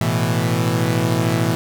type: chord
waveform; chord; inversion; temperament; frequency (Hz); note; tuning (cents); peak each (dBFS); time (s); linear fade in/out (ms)
sawtooth; A suspended second; none; equal; 110 / 123.47 / 164.81; A2 / B2 / E3; 0 / 0 / 0; -17; 0.01-1.55; 0
effects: none